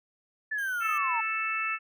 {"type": "linear sweep", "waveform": "sine", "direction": "down", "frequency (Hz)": [1760, 880], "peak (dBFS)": -28, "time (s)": [0.51, 1.21], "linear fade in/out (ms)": 10}
{"type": "tone", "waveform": "5% pulse", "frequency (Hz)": 3102, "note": "G7", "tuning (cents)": -19, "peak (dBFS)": -36, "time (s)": [0.58, 0.98], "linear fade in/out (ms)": 5}
{"type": "harmonic tone", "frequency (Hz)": 440, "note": "A4", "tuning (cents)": 0, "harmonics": [3, 4, 5, 6], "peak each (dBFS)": [-32, -36, -36, -31], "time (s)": [0.8, 1.79], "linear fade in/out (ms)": 50}
{"effects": []}